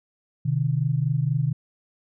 sine tone pair together, 127.82 / 152 Hz, C3 / D#3, -40 / -40 cents, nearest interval minor third, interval 300 cents, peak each -23 dBFS, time 0.45-1.53 s, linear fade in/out 10 ms, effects none

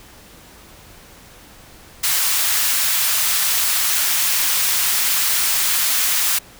white high-pass noise, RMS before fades -18 dBFS, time 2.03-6.39 s, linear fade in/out 10 ms, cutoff 1100 Hz, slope 12 dB/octave, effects pink hiss -44 dBFS RMS until 6.59 s

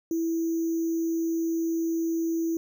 sine tone with sample-and-hold, 330.2 Hz, E4, 3 cents sharp, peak -24 dBFS, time 0.11-2.57 s, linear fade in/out 2 ms, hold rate 6300 Hz, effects none

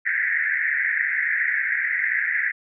white band-pass noise, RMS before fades -23 dBFS, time 0.05-2.52 s, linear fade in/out 20 ms, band 1600 to 2100 Hz, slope 96 dB/octave, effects none

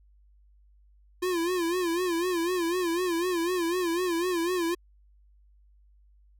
square tone with vibrato, 349.4 Hz, F4, 1 cent sharp, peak -26 dBFS, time 1.22-4.75 s, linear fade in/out 10 ms, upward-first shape sine, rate 4 Hz, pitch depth 99 cents each way, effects added 50 Hz sine -56 dBFS peak until 6.39 s

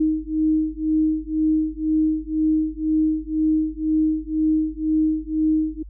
sine beating tone pair, 311.1 / 313.1 Hz, D#4 / D#4, 0 / +11 cents, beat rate 2 Hz, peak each -21 dBFS, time 0-5.83 s, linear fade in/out 10 ms, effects added 50 Hz sine -36 dBFS peak until 5.89 s

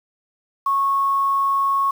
sine tone with quantisation, 1100 Hz, C#6, 14 cents flat, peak -16 dBFS, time 0.66-1.91 s, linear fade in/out 5 ms, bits 7, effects none

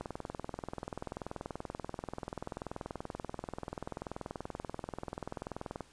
click train, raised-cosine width 1 ms, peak -24 dBFS, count 121, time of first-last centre 0.01-5.807 s, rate 20.7 Hz, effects pink hiss -61 dBFS RMS until 5.92 s + resampled to 22050 Hz

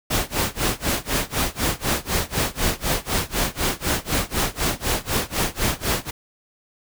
pink noise with tremolo, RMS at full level -20 dBFS, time 0.1-6.11 s, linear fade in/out 10 ms, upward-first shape sine, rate 4 Hz, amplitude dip 95%, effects none

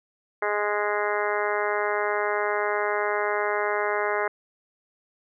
harmonic tone, 207.7 Hz, G#3, in tune, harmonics 2 / 3 / 4 / 5 / 6 / 7 / 8 / 9 / 10, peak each -28 / -30 / -31 / -32 / -33 / -33 / -34 / -35 / -35 dBFS, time 0.42-4.28 s, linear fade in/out 5 ms, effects none

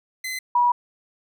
sawtooth / sine tone pair in turn, 2042 / 968.7 Hz, C7 / B5, -43 / -34 cents, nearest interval octave + minor second, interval 1291 cents, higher first, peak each -24 / -15 dBFS, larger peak second, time 0.24-0.39 / 0.55-0.72 s, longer second, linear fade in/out 5 ms, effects none

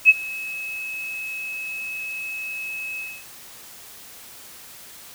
sine tone with ADSR envelope, 2577 Hz, E7, 40 cents flat, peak -5 dBFS, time 0.05-3.25 s, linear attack 42 ms, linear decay 33 ms, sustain -23 dB, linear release 260 ms, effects white hiss -43 dBFS RMS until 5.14 s

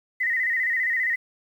sine tone with vibrato, 1939 Hz, B6, 32 cents flat, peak -21 dBFS, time 0.2-1.16 s, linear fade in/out 10 ms, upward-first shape square, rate 15 Hz, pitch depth 67 cents each way, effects 9-bit

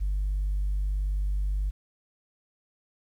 sine tone, 49.26 Hz, G1, 9 cents sharp, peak -23 dBFS, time 0-1.71 s, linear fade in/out 20 ms, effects tanh soft clip ceiling -22 dBFS + 10-bit

